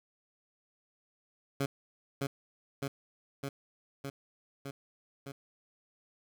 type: tone with echo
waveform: 15% pulse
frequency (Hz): 138.59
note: C#3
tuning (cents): 0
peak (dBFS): -23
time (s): 1.6-1.66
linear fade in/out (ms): 5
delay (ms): 610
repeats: 6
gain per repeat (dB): -2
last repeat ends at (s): 5.32
effects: none

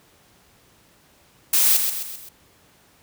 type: noise with echo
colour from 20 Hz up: blue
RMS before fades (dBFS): -17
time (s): 1.53-1.77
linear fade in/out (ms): 5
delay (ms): 130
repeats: 4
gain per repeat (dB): -6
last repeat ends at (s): 2.29
effects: pink hiss -56 dBFS RMS until 3.02 s + high-pass 60 Hz 12 dB/octave

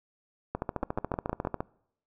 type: two click trains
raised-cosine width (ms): 1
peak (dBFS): -16 / -16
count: 15 / 6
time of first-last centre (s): 0.55-1.543 / 0.83-1.605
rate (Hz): 14.1 / 6.45
effects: noise-tail reverb RT60 0.7 s tail -23 dB re dry

